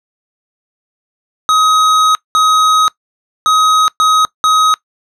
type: tone bursts at uneven times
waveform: square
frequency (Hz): 1264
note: D#6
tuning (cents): +27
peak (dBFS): -8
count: 5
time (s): 1.49-2.15 / 2.35-2.88 / 3.46-3.88 / 4-4.25 / 4.44-4.74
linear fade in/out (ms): 0
effects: noise-tail reverb RT60 0.1 s tail -21 dB re dry + low-pass 7000 Hz 12 dB/octave